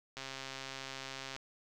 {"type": "click train", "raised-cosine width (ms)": 0.2, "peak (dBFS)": -25, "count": 161, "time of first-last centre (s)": [0.17, 1.364], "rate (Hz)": 134, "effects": []}